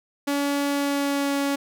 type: tone with pitch glide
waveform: sawtooth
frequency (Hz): 283.8 to 280.4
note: C#4 to C#4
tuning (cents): +41 to +20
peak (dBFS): -18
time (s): 0.27-1.56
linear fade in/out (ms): 10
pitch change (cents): -21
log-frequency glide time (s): 0.69-1.35
effects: none